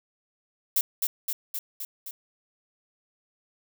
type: noise with echo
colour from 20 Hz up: violet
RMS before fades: -23 dBFS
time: 0.76-0.81 s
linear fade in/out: 2 ms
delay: 260 ms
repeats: 5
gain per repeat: -3 dB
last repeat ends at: 2.11 s
effects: none